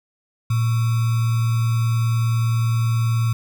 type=tone with sample-and-hold; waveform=sine; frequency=114.9 Hz; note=A#2; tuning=25 cents flat; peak=-16 dBFS; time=0.5-3.33 s; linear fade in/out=5 ms; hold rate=1225 Hz; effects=none